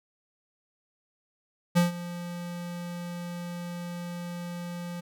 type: tone with ADSR envelope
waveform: square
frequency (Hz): 174.3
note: F3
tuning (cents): -3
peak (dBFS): -18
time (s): 1.75-5.01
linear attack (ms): 23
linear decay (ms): 140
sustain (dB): -17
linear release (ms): 14
effects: none